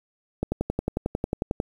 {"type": "click train", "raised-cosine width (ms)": 2, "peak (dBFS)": -11, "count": 14, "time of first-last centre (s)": [0.43, 1.601], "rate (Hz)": 11.1, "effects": ["8-bit"]}